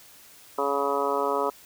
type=harmonic tone; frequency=140.5 Hz; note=C#3; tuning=24 cents sharp; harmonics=2 / 3 / 4 / 5 / 6 / 7 / 8 / 9; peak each=-36 / -28 / -30 / -33 / -36 / -29 / -34 / -31 dBFS; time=0.58-1.5 s; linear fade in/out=5 ms; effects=white hiss -51 dBFS RMS until 1.65 s